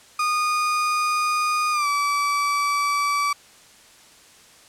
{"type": "tone with pitch glide", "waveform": "35% pulse", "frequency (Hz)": [1228, 1152.4], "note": ["D#6", "D6"], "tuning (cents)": [-23, -33], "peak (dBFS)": -18, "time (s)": [0.19, 3.33], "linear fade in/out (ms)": 5, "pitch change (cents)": -110, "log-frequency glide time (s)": [1.72, 1.87], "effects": ["white hiss -50 dBFS RMS until 4.68 s", "low-pass 9000 Hz 12 dB/octave"]}